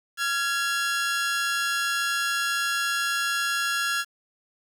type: tone pair together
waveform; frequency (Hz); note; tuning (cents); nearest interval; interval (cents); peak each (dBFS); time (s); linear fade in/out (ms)
sawtooth; 1379 / 1671.1; F6 / G#6; -22 / +10; minor third; 332; -23; 0.17-4.05; 50
effects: low-pass 12000 Hz 12 dB/octave + 8-bit